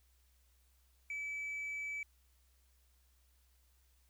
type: tone with tanh clipping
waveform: sine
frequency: 2300 Hz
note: D7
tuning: 37 cents flat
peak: -39 dBFS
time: 1.1-2.03 s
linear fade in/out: 2 ms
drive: 1 dB
effects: added 63 Hz sine -68 dBFS peak until 4.09 s + white hiss -75 dBFS RMS until 4.09 s